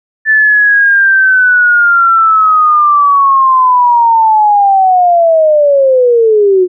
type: linear sweep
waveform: sine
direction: down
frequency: 1760 to 355.8 Hz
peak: -4 dBFS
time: 0.25-6.68 s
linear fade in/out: 50 ms
effects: none